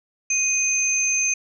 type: tone pair together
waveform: sine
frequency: 2489 / 6272 Hz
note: D#7 / G8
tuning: 0 / 0 cents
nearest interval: octave + major third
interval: 1600 cents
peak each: -23 / -20 dBFS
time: 0.3-1.34 s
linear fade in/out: 5 ms
effects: none